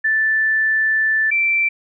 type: tone pair in turn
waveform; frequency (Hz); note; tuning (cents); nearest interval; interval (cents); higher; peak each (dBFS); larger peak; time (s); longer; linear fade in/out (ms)
sine; 1760 / 2342; A6 / D7; 0 / -5; perfect fourth; 495; second; -14; neither; 0.04-1.31 / 1.31-1.69; first; 10
effects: none